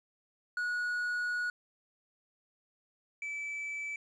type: tone pair in turn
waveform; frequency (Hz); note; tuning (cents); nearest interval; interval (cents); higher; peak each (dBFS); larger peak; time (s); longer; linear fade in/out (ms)
triangle; 1458 / 2309; F#6 / D7; -26 / -30; minor sixth; 796; second; -29 / -34; first; 0.57-1.5 / 3.22-3.96; first; 2
effects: resampled to 22050 Hz + 11-bit